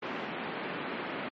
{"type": "band-pass noise", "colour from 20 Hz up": "pink", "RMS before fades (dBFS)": -37, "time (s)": [0.02, 1.29], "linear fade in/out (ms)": 10, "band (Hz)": [190, 2800], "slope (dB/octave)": 24, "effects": ["MP3 32 kbps"]}